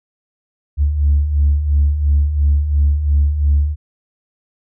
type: beating tone pair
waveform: sine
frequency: 70.3 / 73.2 Hz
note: C#2 / D2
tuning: +25 / -5 cents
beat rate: 2.9 Hz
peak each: -18 / -11 dBFS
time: 0.77-3.76 s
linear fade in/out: 50 ms
effects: tanh soft clip ceiling -6 dBFS